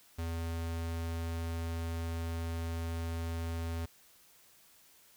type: tone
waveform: square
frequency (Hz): 83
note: E2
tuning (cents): +12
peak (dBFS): -35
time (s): 0.18-3.86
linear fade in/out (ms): 10
effects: white hiss -62 dBFS RMS until 5.16 s